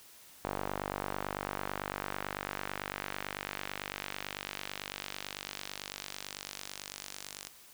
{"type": "tone with band-pass filter sweep", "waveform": "sawtooth", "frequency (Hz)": 49, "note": "G1", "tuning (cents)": 0, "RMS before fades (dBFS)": -41, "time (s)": [0.44, 7.49], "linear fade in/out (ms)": 10, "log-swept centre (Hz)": [850, 7300], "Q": 1, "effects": ["white hiss -56 dBFS RMS until 7.73 s"]}